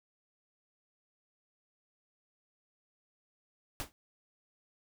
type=noise with exponential decay; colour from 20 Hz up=pink; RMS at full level=-33 dBFS; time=3.8-3.92 s; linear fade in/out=0 ms; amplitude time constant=25 ms; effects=none